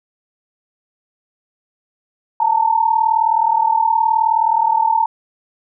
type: tone pair together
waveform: sine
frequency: 880 / 919.1 Hz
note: A5 / A#5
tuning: 0 / -25 cents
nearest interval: minor second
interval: 75 cents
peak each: -15 dBFS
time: 2.4-5.06 s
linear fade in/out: 5 ms
effects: none